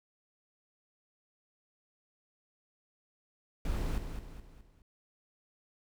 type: noise with echo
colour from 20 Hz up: brown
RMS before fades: -33 dBFS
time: 3.65-3.98 s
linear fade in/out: 2 ms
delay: 210 ms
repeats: 4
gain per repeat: -7 dB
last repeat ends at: 4.82 s
effects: none